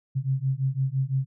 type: beating tone pair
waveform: sine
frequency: 130.81 / 136.71 Hz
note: C3 / C#3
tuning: 0 / -24 cents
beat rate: 5.9 Hz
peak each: -26 dBFS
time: 0.15-1.26 s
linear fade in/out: 20 ms
effects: none